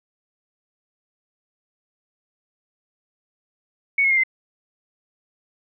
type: tone with pitch steps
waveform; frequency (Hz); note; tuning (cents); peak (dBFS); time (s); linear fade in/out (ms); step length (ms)
sine; 2222 / 2171 / 2122 / 2073; C#7 / C#7 / C7 / C7; +4 / -37 / +24 / -17; -15; 3.98-4.236; 5; 64
effects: none